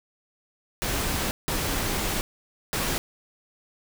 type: noise bursts at uneven times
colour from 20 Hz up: pink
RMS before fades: -27 dBFS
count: 3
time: 0.82-1.31 / 1.48-2.21 / 2.73-2.98 s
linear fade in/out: 0 ms
effects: none